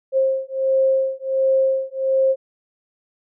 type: beating tone pair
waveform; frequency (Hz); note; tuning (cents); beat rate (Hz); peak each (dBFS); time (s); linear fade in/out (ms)
sine; 531 / 532.4; C5 / C5; +25 / +30; 1.4; -19 / -19; 0.12-2.36; 50
effects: none